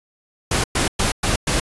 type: noise bursts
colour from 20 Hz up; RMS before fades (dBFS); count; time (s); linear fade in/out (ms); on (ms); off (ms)
pink; -19; 5; 0.51-1.6; 5; 130; 110
effects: resampled to 24000 Hz